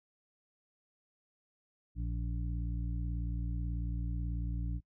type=harmonic tone; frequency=58.27 Hz; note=A#1; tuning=in tune; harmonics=1 / 2 / 3 / 5; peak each=-34 / -40 / -44 / -48 dBFS; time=1.95-4.81 s; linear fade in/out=50 ms; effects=noise-tail reverb RT60 0.1 s tail -25 dB re dry